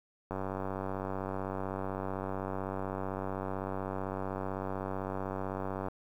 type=click train; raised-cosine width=1 ms; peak=-22 dBFS; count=535; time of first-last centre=0.31-5.884 s; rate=95.8 Hz; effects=10-bit

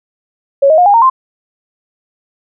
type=tone with pitch steps; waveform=sine; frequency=554.4 / 629.5 / 714.8 / 811.7 / 921.7 / 1046.6 Hz; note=C#5 / D#5 / F5 / G#5 / A#5 / C6; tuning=0 / +20 / +40 / -40 / -20 / 0 cents; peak=-4 dBFS; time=0.62-1.1 s; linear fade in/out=10 ms; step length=80 ms; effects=none

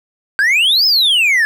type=exponential two-way sweep; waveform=triangle; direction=up then down; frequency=1539 to 5270 to 1698 Hz; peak=-8 dBFS; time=0.39-1.45 s; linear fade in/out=0 ms; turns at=0.86 s; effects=none

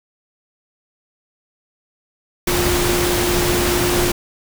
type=tone in noise; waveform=sine; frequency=353.5 Hz; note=F4; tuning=21 cents sharp; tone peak=-19 dBFS; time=2.47-4.12 s; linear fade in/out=5 ms; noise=pink; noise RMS=-19 dBFS; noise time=2.47-4.12 s; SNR=-3 dB; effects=none

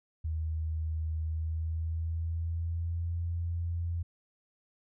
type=tone with pitch glide; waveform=sine; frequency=79.4 to 85.1 Hz; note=D#2 to F2; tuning=+36 to -44 cents; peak=-30 dBFS; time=0.24-4.03 s; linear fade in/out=10 ms; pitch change=+120 cents; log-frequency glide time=1.24-3.16 s; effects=none

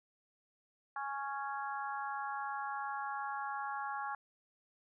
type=harmonic tone; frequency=277.1 Hz; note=C#4; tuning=1 cent flat; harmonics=3 / 4 / 5 / 6; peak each=-40 / -42 / -44 / -46 dBFS; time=0.96-4.15 s; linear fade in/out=2 ms; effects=none

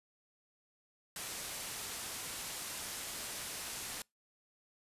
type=low-pass noise; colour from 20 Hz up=white; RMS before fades=-43 dBFS; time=1.16-4.02 s; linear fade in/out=2 ms; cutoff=12000 Hz; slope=24 dB/octave; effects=noise-tail reverb RT60 0.2 s tail -26 dB re dry + resampled to 32000 Hz

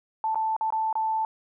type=tone with dropouts; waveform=sine; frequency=881 Hz; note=A5; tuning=2 cents sharp; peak=-23 dBFS; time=0.24-1.25 s; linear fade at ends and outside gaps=1 ms; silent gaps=0.346-0.356 / 0.565-0.61 / 0.704-0.724 / 0.928-0.954 s; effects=none

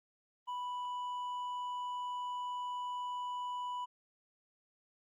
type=tone with hard clipping; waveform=sine; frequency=987.8 Hz; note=B5; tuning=in tune; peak=-38 dBFS; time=0.47-3.86 s; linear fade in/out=20 ms; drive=4 dB; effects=Opus 32 kbps

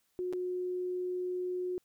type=tone with dropouts; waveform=sine; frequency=362.6 Hz; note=F#4; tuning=35 cents flat; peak=-32 dBFS; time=0.19-1.78 s; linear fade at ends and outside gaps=0 ms; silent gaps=0.327-0.334 s; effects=white hiss -75 dBFS RMS until 1.84 s

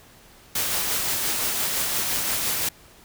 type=noise with tremolo; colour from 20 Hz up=white; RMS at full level=-24 dBFS; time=0.55-2.69 s; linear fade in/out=5 ms; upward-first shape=sine; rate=5.8 Hz; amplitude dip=25%; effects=pink hiss -51 dBFS RMS until 3.04 s

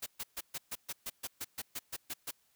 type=noise bursts; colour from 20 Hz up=white; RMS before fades=-39 dBFS; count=14; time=0.02-2.312 s; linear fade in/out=10 ms; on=43 ms; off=130 ms; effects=white hiss -72 dBFS RMS until 2.55 s

